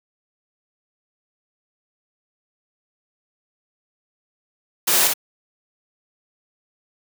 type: noise with echo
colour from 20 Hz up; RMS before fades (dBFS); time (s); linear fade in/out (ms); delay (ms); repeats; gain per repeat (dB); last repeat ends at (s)
white; -18; 4.87-5.08; 10; 58; 1; -3; 5.138
effects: high-pass 200 Hz 12 dB/octave